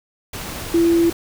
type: tone in noise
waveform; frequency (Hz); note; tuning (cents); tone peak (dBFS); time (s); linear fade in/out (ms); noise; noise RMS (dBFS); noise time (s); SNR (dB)
sine; 336.8; E4; +37; -12; 0.74-1.1; 5; pink; -30; 0.33-1.13; +15
effects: none